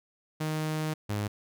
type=tone pair in turn; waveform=sawtooth; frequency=155.56 / 103.82 Hz; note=D#3 / G#2; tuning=0 / 0 cents; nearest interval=perfect fifth; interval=700 cents; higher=first; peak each=-25 dBFS; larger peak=neither; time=0.4-0.94 / 1.09-1.28 s; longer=first; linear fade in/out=10 ms; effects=none